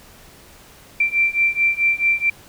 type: beating tone pair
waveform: sine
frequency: 2349 / 2353.6 Hz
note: D7 / D7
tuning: 0 / +3 cents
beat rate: 4.6 Hz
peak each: -19 / -18 dBFS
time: 1-2.3 s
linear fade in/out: 5 ms
effects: pink hiss -46 dBFS RMS until 2.48 s